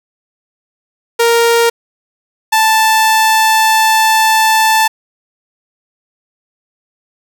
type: tone pair in turn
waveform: sawtooth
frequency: 466.2 / 880.1 Hz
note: A#4 / A5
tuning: 0 / 0 cents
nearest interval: major seventh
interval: 1100 cents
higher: second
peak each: -4 dBFS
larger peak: neither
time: 1.19-1.7 / 2.52-4.88 s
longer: second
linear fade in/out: 10 ms
effects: none